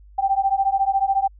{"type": "beating tone pair", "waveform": "sine", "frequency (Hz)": [775, 789], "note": ["G5", "G5"], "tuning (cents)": [-20, 11], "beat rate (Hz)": 14, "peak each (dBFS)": -20, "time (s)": [0.18, 1.28], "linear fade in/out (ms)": 10, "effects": ["added 50 Hz sine -44 dBFS peak until 1.39 s"]}